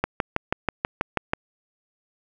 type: click train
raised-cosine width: 0.5 ms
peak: -6 dBFS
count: 9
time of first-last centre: 0.04-1.334 s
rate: 6.18 Hz
effects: 8-bit